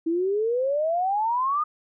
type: exponential sweep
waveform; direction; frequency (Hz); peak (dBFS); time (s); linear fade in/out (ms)
sine; up; 320 to 1244.5; -21; 0.06-1.64; 10
effects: none